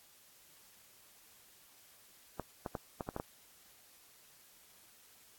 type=clicks; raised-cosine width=1 ms; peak=-23 dBFS; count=7; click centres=2.397 / 2.662 / 2.752 / 3.008 / 3.089 / 3.164 / 3.199 s; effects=white hiss -62 dBFS RMS until 5.38 s + AAC 64 kbps